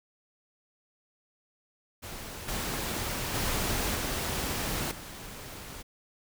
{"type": "noise with level steps", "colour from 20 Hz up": "pink", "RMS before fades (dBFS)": [-41, -33, -30, -32, -43], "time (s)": [2.02, 5.83], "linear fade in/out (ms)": 20, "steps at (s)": [2.48, 3.34, 3.95, 4.91], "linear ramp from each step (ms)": 5, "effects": []}